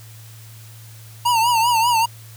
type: tone with vibrato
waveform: square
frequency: 932.3 Hz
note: A#5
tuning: in tune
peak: -15 dBFS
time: 1.25-2.06 s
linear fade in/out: 10 ms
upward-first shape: triangle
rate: 5.1 Hz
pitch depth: 110 cents each way
effects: added 111 Hz sine -39 dBFS peak until 2.36 s + white hiss -46 dBFS RMS until 2.36 s